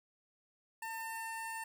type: tone with notch filter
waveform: 15% pulse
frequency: 901 Hz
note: A5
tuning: 41 cents sharp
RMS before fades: -42 dBFS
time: 0.82-1.64 s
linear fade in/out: 5 ms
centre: 3700 Hz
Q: 1.1
effects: none